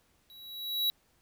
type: tone with level ramp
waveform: square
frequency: 3900 Hz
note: B7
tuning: 23 cents flat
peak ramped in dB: -52 to -25 dBFS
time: 0.3-0.9 s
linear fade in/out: 0 ms
effects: pink hiss -69 dBFS RMS until 1.21 s